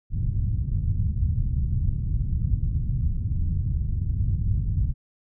white low-pass noise, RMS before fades -24 dBFS, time 0.1-4.94 s, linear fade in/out 50 ms, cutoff 120 Hz, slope 24 dB/octave, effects none

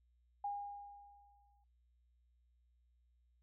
sine tone with exponential decay, 812 Hz, G#5, 39 cents flat, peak -36 dBFS, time 0.44-1.64 s, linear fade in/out 5 ms, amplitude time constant 260 ms, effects noise-tail reverb RT60 0.3 s tail -26 dB re dry + added 60 Hz sine -70 dBFS peak until 3.42 s

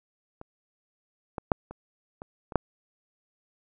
clicks, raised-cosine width 1 ms, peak -27 / -18 / -6 / -26 / -25 / -25 / -6 dBFS, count 7, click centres 0.414 / 1.382 / 1.518 / 1.71 / 2.219 / 2.522 / 2.557 s, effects none

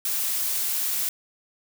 blue noise, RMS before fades -26 dBFS, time 0.05-1.09 s, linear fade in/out 2 ms, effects none

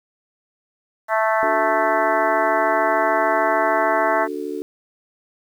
harmonic tone, 220 Hz, A3, in tune, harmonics 3 / 4 / 5 / 6 / 7 / 8 / 9, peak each -20 / -22 / -24 / -26 / -27 / -28 / -29 dBFS, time 1.08-4.28 s, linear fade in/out 50 ms
sine chord, D major, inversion none, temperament just, 293.7 / 367.1 / 440.5 Hz, D4 / F#4 / A4, 0 / -14 / +2 cents, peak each -29 dBFS, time 1.43-4.62 s, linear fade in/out 0 ms
effects 8-bit

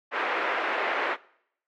white band-pass noise, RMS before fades -28 dBFS, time 0.11-1.17 s, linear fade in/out 50 ms, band 380 to 2100 Hz, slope 24 dB/octave, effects noise-tail reverb RT60 0.7 s tail -22 dB re dry + AAC 64 kbps

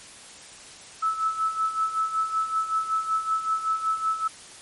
sine tone with tremolo, 1306 Hz, E6, 17 cents flat, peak -20 dBFS, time 1.02-4.28 s, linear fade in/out 10 ms, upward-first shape sine, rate 5.3 Hz, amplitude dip 70%, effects white hiss -45 dBFS RMS until 4.61 s + MP3 48 kbps

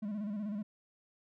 triangle tone with vibrato, 207.7 Hz, G#3, in tune, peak -33 dBFS, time 0.02-0.63 s, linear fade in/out 10 ms, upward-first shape square, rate 16 Hz, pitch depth 66 cents each way, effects none

